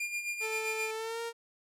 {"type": "tone with tremolo", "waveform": "45% pulse", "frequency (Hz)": 2407, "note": "D7", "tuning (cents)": 42, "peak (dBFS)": -31, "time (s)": [0, 0.91], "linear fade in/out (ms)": 5, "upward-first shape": "sine", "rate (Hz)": 7.6, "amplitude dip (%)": 60}
{"type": "tone with pitch glide", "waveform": "sawtooth", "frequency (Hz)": [440, 463.7], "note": ["A4", "A#4"], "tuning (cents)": [0, -9], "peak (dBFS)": -31, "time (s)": [0.4, 1.33], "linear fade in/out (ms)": 50, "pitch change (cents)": 91, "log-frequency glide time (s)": [0.94, 1.21]}
{"effects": ["low-pass 12000 Hz 12 dB/octave"]}